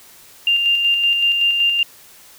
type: tone with tremolo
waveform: sine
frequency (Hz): 2794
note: F7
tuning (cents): 0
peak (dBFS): -12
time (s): 0.47-1.83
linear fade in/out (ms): 2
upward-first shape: square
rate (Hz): 5.3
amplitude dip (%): 35
effects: white hiss -45 dBFS RMS until 2.38 s